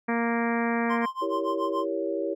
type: harmonic tone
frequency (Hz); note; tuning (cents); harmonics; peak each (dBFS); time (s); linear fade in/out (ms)
233.1; A#3; 0; 1 / 2 / 3 / 4 / 5 / 6 / 7 / 8 / 9 / 10; -26 / -31 / -33 / -34 / -36 / -40 / -36 / -35 / -41 / -39; 0.08-1.06; 10
type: tone with tremolo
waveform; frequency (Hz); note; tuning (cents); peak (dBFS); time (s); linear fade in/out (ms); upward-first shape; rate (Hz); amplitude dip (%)
triangle; 1046.5; C6; 0; -24; 0.89-1.86; 20; sine; 7; 95
type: chord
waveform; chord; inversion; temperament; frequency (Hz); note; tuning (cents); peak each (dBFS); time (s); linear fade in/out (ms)
sine; E diminished seventh; none; equal with one note detuned; 329.6 / 392 / 466.2 / 558.9; E4 / G4 / Bb4 / Db5; 0 / 0 / 0 / +14; -31 / -31 / -34 / -31; 1.21-2.35; 20
effects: none